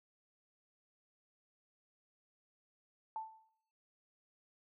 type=tone with exponential decay; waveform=sine; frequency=882 Hz; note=A5; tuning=4 cents sharp; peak=-36 dBFS; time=3.16-3.49 s; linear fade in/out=1 ms; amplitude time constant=71 ms; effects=noise-tail reverb RT60 0.6 s tail -17 dB re dry